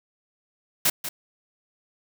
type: noise with echo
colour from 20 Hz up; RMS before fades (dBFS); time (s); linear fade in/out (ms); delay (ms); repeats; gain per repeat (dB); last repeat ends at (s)
white; -20; 0.85-0.9; 5; 190; 1; -11; 1.09
effects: none